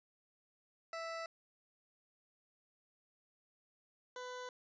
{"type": "tone pair in turn", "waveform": "20% pulse", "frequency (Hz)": [659.3, 499.7], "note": ["E5", "B4"], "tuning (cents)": [0, 20], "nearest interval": "perfect fourth", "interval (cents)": 480, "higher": "first", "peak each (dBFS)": [-36, -39], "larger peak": "first", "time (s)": [[0.93, 1.26], [4.16, 4.49]], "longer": "neither", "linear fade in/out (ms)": 2, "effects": ["resampled to 16000 Hz"]}